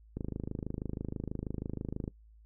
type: click train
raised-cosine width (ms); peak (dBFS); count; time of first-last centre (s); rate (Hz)
3; -23; 51; 0.17-2.078; 26.2
effects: noise-tail reverb RT60 0.1 s tail -20 dB re dry + added 54 Hz sine -55 dBFS peak until 2.45 s